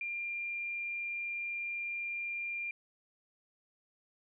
sine tone, 2392 Hz, D7, 31 cents sharp, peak -35 dBFS, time 0.01-2.71 s, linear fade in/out 2 ms, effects none

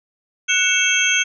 sine tone cluster, 1480 / 2230 / 2658 / 3233 / 6320 Hz, F#6 / C#7 / E7 / G#7 / G8, 0 / +10 / +14 / -47 / +13 cents, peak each -21 dBFS, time 0.48-1.24 s, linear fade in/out 20 ms, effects none

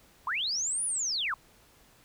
sine linear two-way sweep, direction up then down, 930 to 10000 to 993 Hz, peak -28 dBFS, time 0.27-1.34 s, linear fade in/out 2 ms, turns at 0.85 s, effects pink hiss -60 dBFS RMS until 2.04 s

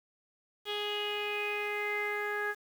sawtooth tone with low-pass filter sweep, 415.3 Hz, G#4, in tune, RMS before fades -34 dBFS, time 0.65-2.55 s, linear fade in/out 50 ms, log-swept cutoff 3300 to 1700 Hz, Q 8, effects 9-bit

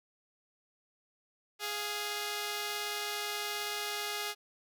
5% pulse tone pair together, 415.3 / 698.4 Hz, G#4 / F5, 0 / 0 cents, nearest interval major sixth, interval 900 cents, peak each -24 / -30 dBFS, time 1.59-4.35 s, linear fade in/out 50 ms, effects none

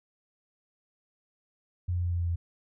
sine tone with pitch steps, 88.8 / 88.08 / 87.38 / 86.67 / 85.97 / 85.28 Hz, F2 / F2 / F2 / F2 / F2 / F2, +29 / +15 / +1 / -13 / -27 / -41 cents, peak -26 dBFS, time 1.88-2.36 s, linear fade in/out 10 ms, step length 80 ms, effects none

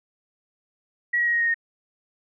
sine tone with pitch steps, 1920 / 1905.6 / 1891.4 / 1877.2 / 1863.2 / 1849.2 Hz, B6 / A#6 / A#6 / A#6 / A#6 / A#6, -49 / +38 / +25 / +12 / -1 / -14 cents, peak -19 dBFS, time 1.13-1.544 s, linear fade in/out 10 ms, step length 69 ms, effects none

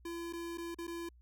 square tone with dropouts, 339.2 Hz, E4, 50 cents sharp, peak -40 dBFS, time 0.05-1.09 s, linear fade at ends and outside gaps 5 ms, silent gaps 0.327-0.333 / 0.575-0.581 / 0.746-0.785 / 0.87-0.877 s, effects added 60 Hz sine -58 dBFS peak until 1.21 s

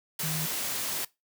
sine tone in noise, 156.8 Hz, D#3, 14 cents sharp, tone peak -31 dBFS, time 0.23-0.46 s, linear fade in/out 5 ms, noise white, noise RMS -32 dBFS, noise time 0.19-1.05 s, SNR -2 dB, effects noise-tail reverb RT60 0.2 s tail -20 dB re dry + high-pass 100 Hz 12 dB/octave

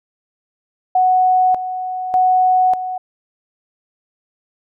sine tone with tremolo, 740 Hz, F#5, in tune, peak -10 dBFS, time 0.95-2.98 s, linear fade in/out 5 ms, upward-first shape square, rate 0.84 Hz, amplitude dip 70%, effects none

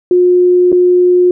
sine tone with dropouts, 358.9 Hz, F4, 47 cents sharp, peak -5 dBFS, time 0.11-1.31 s, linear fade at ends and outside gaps 2 ms, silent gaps 0.719-0.726 s, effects none

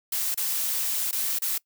blue noise with dropouts, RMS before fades -27 dBFS, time 0.12-1.58 s, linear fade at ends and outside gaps 5 ms, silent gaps 0.344-0.374 / 1.112-1.127 / 1.388-1.419 s, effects noise-tail reverb RT60 0.1 s tail -23 dB re dry

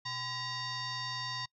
sine tone with frequency modulation, 2807 Hz, F7, 8 cents sharp, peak -35 dBFS, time 0.05-1.46 s, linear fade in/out 10 ms, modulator 895 Hz, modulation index 2.8, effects noise-tail reverb RT60 0.1 s tail -25 dB re dry

